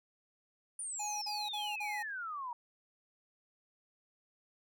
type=exponential sweep; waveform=sine; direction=down; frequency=9570 to 932.3 Hz; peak=-38 dBFS; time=0.79-2.53 s; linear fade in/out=2 ms
type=tone bursts; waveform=square; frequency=836 Hz; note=G#5; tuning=11 cents sharp; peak=-39 dBFS; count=4; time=0.99-2.03 s; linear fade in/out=10 ms; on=230 ms; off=40 ms
effects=none